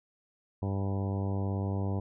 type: harmonic tone with a mistuned harmonic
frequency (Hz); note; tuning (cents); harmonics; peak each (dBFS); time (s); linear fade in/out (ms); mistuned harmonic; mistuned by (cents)
98; G2; 0; 1 / 2 / 3 / 4 / 5 / 6 / 7 / 8 / 9 / 10; -30 / -36 / -40 / -42 / -44 / -46 / -47 / -48 / -49 / -50; 0.62-2; 5; 9; -16
effects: none